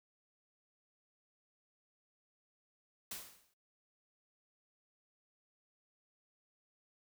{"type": "noise with exponential decay", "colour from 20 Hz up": "white", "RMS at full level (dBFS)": -41, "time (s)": [3.11, 3.54], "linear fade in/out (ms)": 5, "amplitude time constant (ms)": 93, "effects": ["noise-tail reverb RT60 0.3 s tail -24 dB re dry"]}